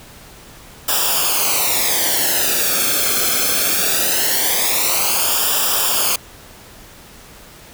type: noise with flanger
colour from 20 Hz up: white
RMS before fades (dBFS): -17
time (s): 0.88-6.16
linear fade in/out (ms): 5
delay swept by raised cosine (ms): 0.47 to 1.06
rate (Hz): 0.21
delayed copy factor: -0.8
effects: pink hiss -41 dBFS RMS until 7.73 s